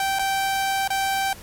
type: tone with dropouts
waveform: sawtooth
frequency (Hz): 779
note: G5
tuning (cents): -11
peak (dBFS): -17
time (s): 0-1.33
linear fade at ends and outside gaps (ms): 2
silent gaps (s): 0.188-0.193 / 0.877-0.903
effects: pink hiss -43 dBFS RMS until 1.42 s + MP3 64 kbps